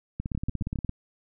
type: two click trains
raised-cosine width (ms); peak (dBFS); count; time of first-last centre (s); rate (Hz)
5; -17 / -18; 5 / 12; 0.35-0.893 / 0.2-0.847; 7.36 / 17
effects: none